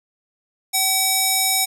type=tone with band-pass filter; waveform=square; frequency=761 Hz; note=F#5; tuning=48 cents sharp; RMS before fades=-19 dBFS; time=0.73-1.66 s; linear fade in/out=20 ms; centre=10000 Hz; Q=0.88; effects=none